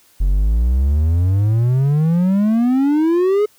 triangle exponential sweep, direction up, 43.65 to 427.7 Hz, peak -10 dBFS, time 0.2-3.46 s, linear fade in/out 10 ms, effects white hiss -53 dBFS RMS until 3.58 s

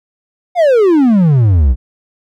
triangle exponential sweep, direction down, 740 to 57.2 Hz, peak -4 dBFS, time 0.55-1.76 s, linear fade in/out 50 ms, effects none

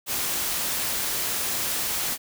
white noise, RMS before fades -27 dBFS, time 0.06-2.18 s, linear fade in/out 50 ms, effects none

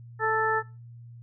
harmonic tone, 440 Hz, A4, in tune, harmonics 1 / 2 / 3 / 4, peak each -28 / -28 / -28 / -28 dBFS, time 0.19-0.63 s, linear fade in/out 50 ms, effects noise-tail reverb RT60 0.3 s tail -21 dB re dry + added 118 Hz sine -43 dBFS peak until 1.22 s

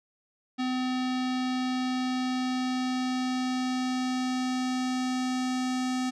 square tone with low-pass filter sweep, 254.9 Hz, C4, 45 cents flat, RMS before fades -29 dBFS, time 0.58-6.11 s, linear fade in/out 20 ms, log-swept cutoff 4300 to 6800 Hz, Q 1.5, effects none

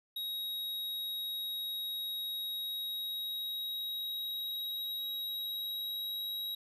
square tone with pitch glide, 3797 to 3837 Hz, A#7 to A#7, +31 to +49 cents, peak -36 dBFS, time 0.16-6.55 s, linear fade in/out 5 ms, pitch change +18 cents, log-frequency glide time 2.45-6.23 s, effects 13-bit

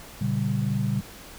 sine chord, G diminished, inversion first, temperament just, 117.6 / 141.12 / 196 Hz, Bb2 / Db3 / G3, +16 / +31 / 0 cents, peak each -27 dBFS, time 0.21-1.01 s, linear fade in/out 5 ms, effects pink hiss -44 dBFS RMS until 1.38 s

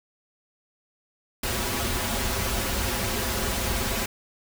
pink noise with comb filter, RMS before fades -27 dBFS, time 1.43-4.06 s, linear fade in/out 5 ms, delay 6.6 ms, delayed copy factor -0.95, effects none

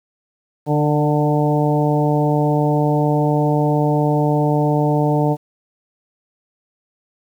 harmonic tone with a mistuned harmonic, 148.6 Hz, D3, 21 cents sharp, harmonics 1 / 2 / 3 / 4 / 5 / 6, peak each -17 / -20 / -22 / -23 / -24 / -25 dBFS, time 0.66-5.37 s, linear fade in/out 50 ms, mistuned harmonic 3, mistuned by +16 cents, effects 8-bit

